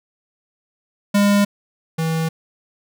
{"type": "tone pair in turn", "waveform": "square", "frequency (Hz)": [202.9, 161.83], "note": ["G#3", "E3"], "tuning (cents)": [-40, -32], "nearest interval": "major third", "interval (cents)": 392, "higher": "first", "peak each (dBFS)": [-13, -19], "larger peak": "first", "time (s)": [[1.14, 1.45], [1.98, 2.29]], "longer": "neither", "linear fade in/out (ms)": 10, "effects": []}